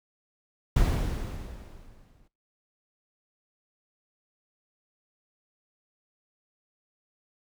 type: noise with exponential decay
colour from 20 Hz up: brown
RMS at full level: -21 dBFS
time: 0.76-2.28 s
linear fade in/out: 5 ms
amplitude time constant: 330 ms
effects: noise-tail reverb RT60 0.3 s tail -23 dB re dry